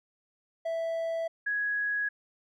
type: tone pair in turn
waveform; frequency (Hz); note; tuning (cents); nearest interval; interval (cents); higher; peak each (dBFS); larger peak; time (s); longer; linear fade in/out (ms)
triangle / sine; 659.3 / 1667.1; E5 / G#6; 0 / +6; octave + major third; 1606; second; -27; neither; 0.65-1.28 / 1.46-2.09; neither; 10
effects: none